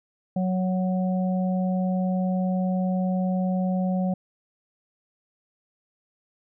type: harmonic tone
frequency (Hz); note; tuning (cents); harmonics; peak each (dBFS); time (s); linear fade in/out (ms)
185; F#3; 0; 1 / 3 / 4; -22 / -32 / -34; 0.36-4.14; 5
effects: none